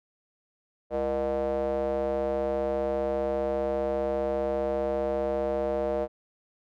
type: tone with band-pass filter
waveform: square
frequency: 67.5 Hz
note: C#2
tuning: 45 cents flat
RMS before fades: -28 dBFS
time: 0.9-6.08 s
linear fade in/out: 50 ms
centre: 560 Hz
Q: 5.6
effects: none